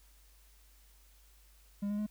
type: tone with pitch steps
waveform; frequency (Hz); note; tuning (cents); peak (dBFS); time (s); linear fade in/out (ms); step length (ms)
triangle; 202.5 / 206.6 / 210.9; G#3 / G#3 / G#3; -43 / -9 / +27; -30; 1.82-2.066; 10; 82
effects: added 50 Hz sine -60 dBFS peak until 2.1 s + white hiss -66 dBFS RMS until 2.1 s